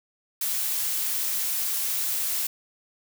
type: noise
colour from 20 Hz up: blue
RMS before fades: -27 dBFS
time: 0.41-2.47 s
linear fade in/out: 5 ms
effects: none